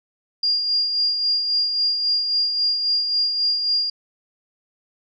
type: tone with tremolo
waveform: sine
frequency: 4814 Hz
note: D8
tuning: 42 cents sharp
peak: -16 dBFS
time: 0.43-3.9 s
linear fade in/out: 5 ms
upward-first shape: sine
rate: 3.7 Hz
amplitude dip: 45%
effects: none